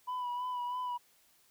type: tone with vibrato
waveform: sine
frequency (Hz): 987.8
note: B5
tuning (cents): 0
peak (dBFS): -31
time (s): 0.07-0.98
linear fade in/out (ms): 20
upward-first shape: sine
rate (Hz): 3.1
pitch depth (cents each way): 30
effects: tanh soft clip ceiling -33 dBFS + white hiss -67 dBFS RMS until 1.5 s